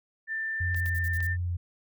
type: tone with pitch glide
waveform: sine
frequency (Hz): 1781 to 1792.4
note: A6 to A6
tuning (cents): +21 to +32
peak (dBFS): -29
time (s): 0.27-1.37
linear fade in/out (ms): 50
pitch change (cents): +11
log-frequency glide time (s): 0.56-0.96
type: tone with vibrato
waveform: sine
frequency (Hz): 87.31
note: F2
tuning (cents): 0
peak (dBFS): -27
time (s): 0.6-1.57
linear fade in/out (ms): 10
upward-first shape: sine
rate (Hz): 1.6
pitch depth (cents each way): 22
type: clicks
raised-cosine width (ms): 0.2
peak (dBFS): -27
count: 3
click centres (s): 0.746 / 0.861 / 1.205
type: noise bursts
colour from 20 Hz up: violet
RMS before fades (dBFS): -43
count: 6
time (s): 0.76-1.268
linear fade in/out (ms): 2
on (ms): 43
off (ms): 50
effects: none